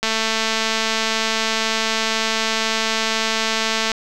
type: click train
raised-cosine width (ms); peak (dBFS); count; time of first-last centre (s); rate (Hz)
0.2; -3; 864; 0.03-3.917; 222
effects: none